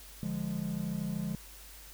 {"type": "chord", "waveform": "triangle", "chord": "D diminished", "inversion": "none", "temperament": "equal", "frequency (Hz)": [146.83, 174.61, 207.7], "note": ["D3", "F3", "Ab3"], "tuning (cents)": [0, 0, 0], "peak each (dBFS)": [-37, -34, -34], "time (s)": [0.23, 1.35], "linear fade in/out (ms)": 0, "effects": ["added 50 Hz sine -52 dBFS peak until 1.93 s", "white hiss -52 dBFS RMS until 1.93 s"]}